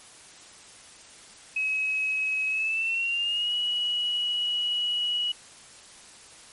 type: tone with pitch glide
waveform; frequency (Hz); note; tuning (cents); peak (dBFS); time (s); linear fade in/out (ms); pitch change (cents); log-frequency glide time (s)
sine; 2558 to 2921; D#7 to F#7; +47 to -23; -24; 1.56-5.32; 5; +230; 2.49-3.54
effects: white hiss -49 dBFS RMS until 6.52 s + MP3 48 kbps